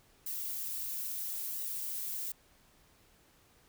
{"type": "noise with flanger", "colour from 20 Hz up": "violet", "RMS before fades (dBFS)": -38, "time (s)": [0.26, 2.32], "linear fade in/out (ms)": 5, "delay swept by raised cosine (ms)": [1, 6.7], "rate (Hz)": 0.74, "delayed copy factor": 0.5, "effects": ["pink hiss -65 dBFS RMS until 3.68 s"]}